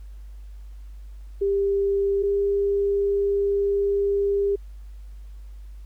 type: tone pair in turn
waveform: sine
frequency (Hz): 397 / 400.7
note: G4 / G4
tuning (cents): +22 / +38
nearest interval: unison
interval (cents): 16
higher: second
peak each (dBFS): -19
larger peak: neither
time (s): 1.41-2.23 / 2.23-4.56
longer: second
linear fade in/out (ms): 10
effects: added 50 Hz sine -37 dBFS peak until 5.85 s + pink hiss -63 dBFS RMS until 5.85 s

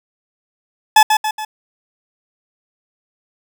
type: tone with echo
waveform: 40% pulse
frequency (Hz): 861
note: A5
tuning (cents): -38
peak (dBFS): -4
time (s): 0.96-1.03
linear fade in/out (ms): 5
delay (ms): 140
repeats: 3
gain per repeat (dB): -6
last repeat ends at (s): 1.45
effects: none

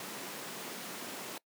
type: high-pass noise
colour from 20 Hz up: pink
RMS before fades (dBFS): -43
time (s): 0-1.38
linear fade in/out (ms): 2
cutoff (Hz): 190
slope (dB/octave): 24
effects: noise-tail reverb RT60 0.1 s tail -22 dB re dry

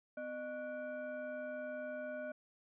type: tone with frequency modulation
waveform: sine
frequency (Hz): 609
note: D#5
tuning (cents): -37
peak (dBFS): -40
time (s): 0.17-2.32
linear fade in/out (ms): 5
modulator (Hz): 862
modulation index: 0.81
effects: none

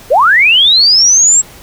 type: linear sweep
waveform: sine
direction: up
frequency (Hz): 439.5 to 7680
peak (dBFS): -4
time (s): 0.1-1.42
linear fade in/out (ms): 20
effects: pink hiss -36 dBFS RMS until 1.62 s

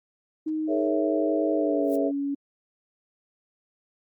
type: tone with pitch glide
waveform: sine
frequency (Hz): 311.9 to 281.1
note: D#4 to C#4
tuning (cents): +4 to +24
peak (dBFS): -25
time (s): 0.46-2.35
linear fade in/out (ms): 10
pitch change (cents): -180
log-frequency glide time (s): 1.53-1.92
type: chord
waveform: sine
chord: A# half-diminished seventh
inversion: third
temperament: equal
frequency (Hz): 415.3 / 466.2 / 554.4 / 659.3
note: G#4 / A#4 / C#5 / E5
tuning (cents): 0 / 0 / 0 / 0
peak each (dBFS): -29 / -31 / -29 / -28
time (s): 0.67-2.12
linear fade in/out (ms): 50
type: noise with exponential growth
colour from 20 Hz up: violet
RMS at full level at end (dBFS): -39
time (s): 1.8-1.96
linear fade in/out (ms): 5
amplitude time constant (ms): 33
effects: Opus 24 kbps

